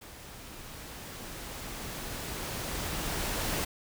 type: noise with level ramp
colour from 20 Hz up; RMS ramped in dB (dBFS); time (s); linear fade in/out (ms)
pink; -48 to -31; 0.01-3.65; 10
effects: none